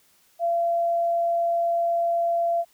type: tone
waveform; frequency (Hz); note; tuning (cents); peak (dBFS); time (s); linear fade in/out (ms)
sine; 682; F5; -41; -20; 0.39-2.65; 50
effects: white hiss -61 dBFS RMS until 2.73 s